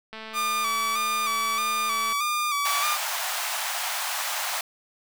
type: click train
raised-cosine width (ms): 0.3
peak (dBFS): -23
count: 440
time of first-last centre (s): 0.13-2.125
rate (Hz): 220
type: tone with vibrato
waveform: sawtooth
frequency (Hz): 1174.7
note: D6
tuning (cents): 0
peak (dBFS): -20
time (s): 0.33-2.98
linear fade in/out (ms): 50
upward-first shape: square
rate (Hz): 1.6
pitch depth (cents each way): 45
type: high-pass noise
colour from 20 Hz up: pink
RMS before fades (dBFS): -29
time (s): 2.65-4.61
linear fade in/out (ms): 2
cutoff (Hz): 670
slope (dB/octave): 48
effects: none